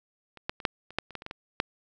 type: clicks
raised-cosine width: 0.3 ms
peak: -30 / -13 / -27 / -6 / -29 / -10 / -29 / -19 / -27 / -21 / -21 / -8 dBFS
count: 12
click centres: 0.373 / 0.495 / 0.602 / 0.652 / 0.906 / 0.986 / 1.107 / 1.153 / 1.221 / 1.264 / 1.311 / 1.601 s
effects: none